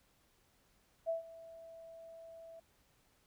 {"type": "tone with ADSR envelope", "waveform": "sine", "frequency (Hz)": 659.3, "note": "E5", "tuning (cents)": 0, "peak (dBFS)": -31, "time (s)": [1.06, 2.6], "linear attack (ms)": 32, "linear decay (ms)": 130, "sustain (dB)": -19, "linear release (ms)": 8, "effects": ["pink hiss -72 dBFS RMS until 3.26 s"]}